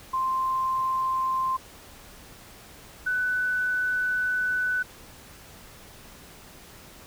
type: tone pair in turn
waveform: sine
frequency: 1046.5 / 1495.9 Hz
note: C6 / F#6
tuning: 0 / +19 cents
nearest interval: tritone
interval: 619 cents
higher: second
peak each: -23 dBFS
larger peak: neither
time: 0.13-1.57 / 3.06-4.83 s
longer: second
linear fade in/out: 10 ms
effects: pink hiss -48 dBFS RMS until 7.06 s